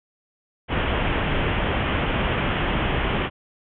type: low-pass noise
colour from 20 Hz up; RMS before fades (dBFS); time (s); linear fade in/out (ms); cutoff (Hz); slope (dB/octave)
pink; -23; 0.68-3.3; 50; 3300; 96
effects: none